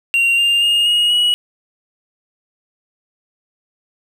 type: tone with pitch steps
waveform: triangle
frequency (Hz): 2760 / 2799 / 2838 / 2877 / 2917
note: F7 / F7 / F7 / F#7 / F#7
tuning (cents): -21 / +3 / +27 / -49 / -25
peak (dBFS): -10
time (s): 0.14-1.34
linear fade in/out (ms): 0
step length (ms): 240
effects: none